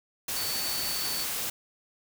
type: tone in noise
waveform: sine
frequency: 4490 Hz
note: C#8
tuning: 21 cents sharp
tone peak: -33 dBFS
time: 0.36-1.24 s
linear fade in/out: 5 ms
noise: white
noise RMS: -32 dBFS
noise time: 0.28-1.5 s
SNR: -4 dB
effects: none